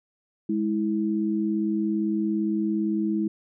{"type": "tone pair together", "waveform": "sine", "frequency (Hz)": [207.7, 325.3], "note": ["G#3", "E4"], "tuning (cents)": [0, -23], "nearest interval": "minor sixth", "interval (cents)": 777, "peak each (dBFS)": -25, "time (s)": [0.49, 3.28], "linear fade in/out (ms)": 5, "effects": []}